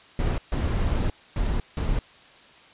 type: noise bursts at uneven times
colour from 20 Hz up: brown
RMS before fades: -24 dBFS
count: 4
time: 0.19-0.38 / 0.52-1.1 / 1.36-1.6 / 1.77-1.99 s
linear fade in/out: 2 ms
effects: white hiss -51 dBFS RMS until 2.73 s + resampled to 8000 Hz